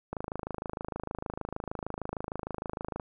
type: click train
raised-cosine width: 1 ms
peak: -20 dBFS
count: 77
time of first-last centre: 0.13-2.998 s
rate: 26.5 Hz
effects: none